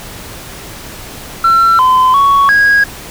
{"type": "tone with pitch steps", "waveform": "sine", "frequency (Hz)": [1351, 1024, 1115, 1647], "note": ["E6", "C6", "C#6", "G#6"], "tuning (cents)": [42, -38, 10, -15], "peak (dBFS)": -3, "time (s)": [1.44, 2.84], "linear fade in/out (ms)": 5, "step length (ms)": 350, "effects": ["tanh soft clip ceiling -4 dBFS", "pink hiss -29 dBFS RMS until 3.1 s"]}